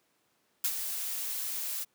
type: noise with ADSR envelope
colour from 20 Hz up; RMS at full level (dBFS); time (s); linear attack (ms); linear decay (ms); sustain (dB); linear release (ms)
blue; -27; 0.64-1.85; 6; 63; -8; 24
effects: pink hiss -72 dBFS RMS until 1.94 s + high-pass 200 Hz 12 dB/octave